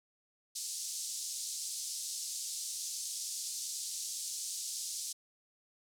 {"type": "band-pass noise", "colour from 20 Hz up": "white", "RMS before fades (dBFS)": -40, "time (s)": [0.55, 5.13], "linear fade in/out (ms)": 10, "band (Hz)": [4500, 9000], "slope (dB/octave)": 24, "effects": []}